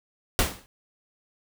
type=noise with exponential decay; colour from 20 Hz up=pink; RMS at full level=-19 dBFS; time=0.39-0.66 s; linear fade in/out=0 ms; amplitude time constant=57 ms; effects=none